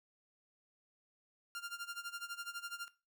sawtooth tone with tremolo, 1396.9 Hz, F6, in tune, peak -36 dBFS, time 1.55-2.88 s, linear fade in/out 0 ms, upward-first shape sine, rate 12 Hz, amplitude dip 90%, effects noise-tail reverb RT60 0.3 s tail -17 dB re dry

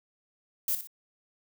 violet noise with echo, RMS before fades -28 dBFS, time 0.68-0.75 s, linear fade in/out 2 ms, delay 61 ms, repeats 2, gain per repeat -9 dB, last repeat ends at 0.872 s, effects none

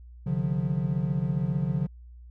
triangle tone cluster, 135.9 / 151.2 / 178.1 Hz, C#3 / D#3 / F3, -34 / -49 / +34 cents, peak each -27 dBFS, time 0.26-1.87 s, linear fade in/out 10 ms, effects added 60 Hz sine -44 dBFS peak until 2.3 s

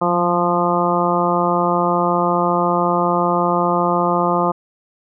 harmonic tone with a mistuned harmonic, 174.61 Hz, F3, in tune, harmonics 1 / 2 / 3 / 4 / 5 / 6 / 7, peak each -22 / -22 / -22 / -22 / -22 / -22 / -22 dBFS, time 0.01-4.52 s, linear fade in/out 10 ms, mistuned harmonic 1, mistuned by +28 cents, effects none

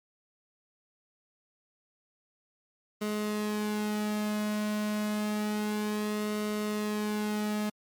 sawtooth tone with flanger, 210.9 Hz, G#3, 27 cents sharp, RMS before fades -31 dBFS, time 3.01-7.7 s, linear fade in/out 10 ms, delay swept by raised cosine 1.2 to 2.3 ms, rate 0.29 Hz, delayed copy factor -0.55, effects MP3 96 kbps

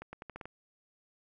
accelerating click train, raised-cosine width 0.5 ms, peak -28 dBFS, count 7, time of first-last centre 0.02-0.456 s, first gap 110 ms, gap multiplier 0.83, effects none

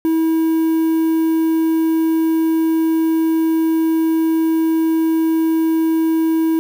triangle tone with quantisation, 323.3 Hz, E4, 34 cents flat, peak -11 dBFS, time 0.05-6.59 s, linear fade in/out 0 ms, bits 6, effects none

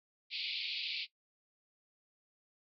white band-pass noise, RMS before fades -39 dBFS, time 0.3-1.07 s, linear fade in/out 50 ms, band 2200 to 4700 Hz, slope 96 dB/octave, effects noise-tail reverb RT60 0.1 s tail -17 dB re dry

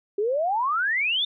sine exponential sweep, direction up, 392 to 3661 Hz, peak -21 dBFS, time 0.18-1.25 s, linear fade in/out 5 ms, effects none

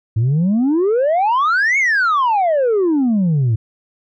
sine exponential two-way sweep, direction up then down, 105.3 to 2240 to 105.3 Hz, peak -10 dBFS, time 0.16-3.56 s, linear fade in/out 10 ms, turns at 1.78 s, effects tanh soft clip ceiling -11 dBFS

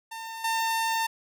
sawtooth tone with level steps, 903 Hz, A5, 45 cents sharp, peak -32 / -21 dBFS, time 0.11-1.07 s, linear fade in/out 10 ms, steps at 0.44 s, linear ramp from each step 5 ms, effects none

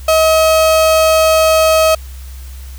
35% pulse tone, 637 Hz, D#5, 41 cents sharp, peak -6 dBFS, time 0.08-1.95 s, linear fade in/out 5 ms, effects added 65 Hz sine -27 dBFS peak until 2.78 s + white hiss -41 dBFS RMS until 2.78 s

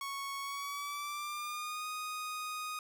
sawtooth tone with pitch glide, 1107 to 1242.6 Hz, C#6 to D#6, -3 to -3 cents, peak -34 dBFS, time 0.01-2.79 s, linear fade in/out 2 ms, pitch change +200 cents, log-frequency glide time 0.4-1.87 s, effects none

